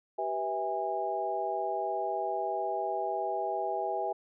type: tone cluster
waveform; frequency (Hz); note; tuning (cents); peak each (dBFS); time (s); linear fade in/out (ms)
sine; 388.4 / 491.4 / 654 / 818; G4 / B4 / E5 / G#5; -16 / -9 / -14 / -26; -37 / -38 / -34 / -33; 0.18-4.13; 10
effects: none